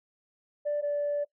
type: tone pair in turn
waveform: sine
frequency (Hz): 587.3 / 581.6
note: D5 / D5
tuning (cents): 0 / -17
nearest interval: unison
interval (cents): 17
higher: first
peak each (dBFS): -25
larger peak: neither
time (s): 0.65-0.82 / 0.82-1.25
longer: second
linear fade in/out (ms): 20
effects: noise-tail reverb RT60 0.1 s tail -21 dB re dry + tanh soft clip ceiling -23 dBFS